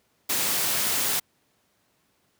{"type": "noise", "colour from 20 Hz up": "white", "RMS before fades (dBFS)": -25, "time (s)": [0.29, 1.2], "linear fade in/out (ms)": 10, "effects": ["pink hiss -68 dBFS RMS until 2.39 s", "high-pass 100 Hz 12 dB/octave"]}